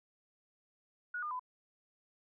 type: tone with pitch steps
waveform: sine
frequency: 1455 / 1209.5 / 1005.3 Hz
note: F#6 / D#6 / B5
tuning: -29 / -49 / +30 cents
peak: -36 dBFS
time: 1.14-1.395 s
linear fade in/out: 5 ms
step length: 85 ms
effects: none